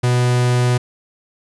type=tone; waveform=45% pulse; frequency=123.47 Hz; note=B2; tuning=in tune; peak=-13 dBFS; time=0.03-0.78 s; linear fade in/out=10 ms; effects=resampled to 24000 Hz + 9-bit